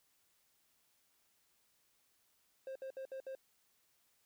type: tone bursts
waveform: triangle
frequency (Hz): 531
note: C5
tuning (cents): +25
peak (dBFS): -40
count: 5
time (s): 2.67-3.351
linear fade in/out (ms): 2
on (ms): 85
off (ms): 64
effects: white hiss -75 dBFS RMS until 4.25 s